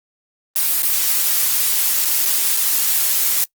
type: noise with dropouts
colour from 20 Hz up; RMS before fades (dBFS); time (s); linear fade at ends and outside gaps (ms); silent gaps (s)
blue; -17; 0.56-3.44; 0; 0.821-0.831 / 2.05-2.054 / 2.253-2.258 / 2.568-2.572
effects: noise-tail reverb RT60 0.1 s tail -23 dB re dry + Opus 24 kbps